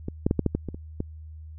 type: clicks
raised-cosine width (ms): 3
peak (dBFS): -17 / -8 / -9 / -9 / -9 / -11 / -18 / -24 / -15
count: 9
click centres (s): 0.084 / 0.265 / 0.311 / 0.393 / 0.463 / 0.55 / 0.687 / 0.745 / 1.004
effects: added 78 Hz sine -39 dBFS peak until 1.58 s